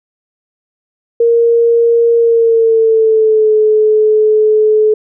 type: tone with pitch glide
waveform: sine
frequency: 466.2 to 430 Hz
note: A#4 to A4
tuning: 0 to -40 cents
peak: -6 dBFS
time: 1.2-4.94 s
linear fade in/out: 5 ms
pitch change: -140 cents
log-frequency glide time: 2.16-3.53 s
effects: none